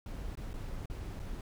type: noise with dropouts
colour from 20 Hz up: brown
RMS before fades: -40 dBFS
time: 0.06-1.41 s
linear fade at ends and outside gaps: 2 ms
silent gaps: 0.354-0.372 / 0.533-0.539 / 0.858-0.899 / 1.194-1.198 s
effects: none